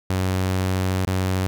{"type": "tone with dropouts", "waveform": "sawtooth", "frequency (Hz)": 93.5, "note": "F#2", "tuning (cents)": 19, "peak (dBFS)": -16, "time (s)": [0.1, 1.47], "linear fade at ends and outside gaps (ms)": 0, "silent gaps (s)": [1.05, 1.072], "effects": []}